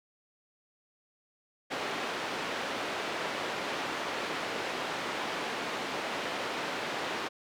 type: band-pass noise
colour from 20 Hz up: pink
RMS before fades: -35 dBFS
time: 1.7-7.29 s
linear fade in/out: 20 ms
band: 350 to 3400 Hz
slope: 12 dB/octave
effects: none